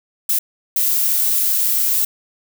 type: noise bursts at uneven times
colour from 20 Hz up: violet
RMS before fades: -17 dBFS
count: 2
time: 0.29-0.39 / 0.76-2.05 s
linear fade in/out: 5 ms
effects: none